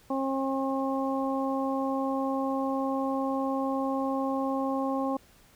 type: harmonic tone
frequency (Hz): 269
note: C4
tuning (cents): +48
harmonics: 1 / 2 / 3 / 4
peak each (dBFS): -29 / -32 / -34 / -35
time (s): 0.1-5.17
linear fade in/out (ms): 5
effects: pink hiss -59 dBFS RMS until 5.55 s